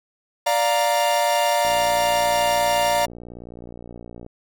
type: chord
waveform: 45% pulse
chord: Bb major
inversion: first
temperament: equal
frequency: 587.3 / 698.5 / 932.3 Hz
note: D5 / F5 / Bb5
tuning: 0 / 0 / 0 cents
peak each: -22 dBFS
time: 0.46-3.06 s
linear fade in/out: 10 ms
type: click train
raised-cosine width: 2 ms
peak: -25 dBFS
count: 156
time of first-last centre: 1.65-4.264 s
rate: 59.3 Hz
effects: none